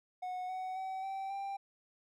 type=tone with pitch steps; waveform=triangle; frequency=733 / 746.7 / 760.6 / 774.8 / 789.2 Hz; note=F#5 / F#5 / F#5 / G5 / G5; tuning=-16 / +16 / +48 / -20 / +11 cents; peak=-35 dBFS; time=0.22-1.57 s; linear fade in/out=10 ms; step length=270 ms; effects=none